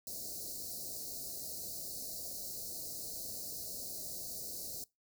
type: band-stop noise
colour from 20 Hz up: white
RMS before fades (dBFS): -43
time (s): 0.07-4.84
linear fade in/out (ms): 2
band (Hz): 720 to 4100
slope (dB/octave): 96
effects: noise-tail reverb RT60 0.2 s tail -22 dB re dry